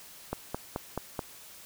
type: click train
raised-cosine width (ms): 1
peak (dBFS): -17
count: 5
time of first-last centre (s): 0.33-1.192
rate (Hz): 4.64
effects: white hiss -50 dBFS RMS until 1.65 s